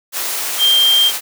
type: tone in noise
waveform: sine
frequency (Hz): 3178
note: G7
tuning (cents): +23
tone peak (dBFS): -9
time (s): 0.58-1.12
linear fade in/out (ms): 50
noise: white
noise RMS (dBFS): -21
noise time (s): 0.12-1.21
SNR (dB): +9
effects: high-pass 400 Hz 12 dB/octave